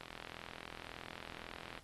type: click train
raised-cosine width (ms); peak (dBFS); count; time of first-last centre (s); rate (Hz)
0.3; -30; 75; 0.01-1.776; 41.9
effects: pink hiss -63 dBFS RMS until 1.83 s + AAC 32 kbps